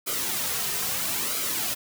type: noise with flanger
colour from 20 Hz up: white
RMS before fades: -28 dBFS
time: 0.06-1.75 s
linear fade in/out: 20 ms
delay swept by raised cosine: 1.1 to 3.6 ms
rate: 0.76 Hz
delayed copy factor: -0.6
effects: none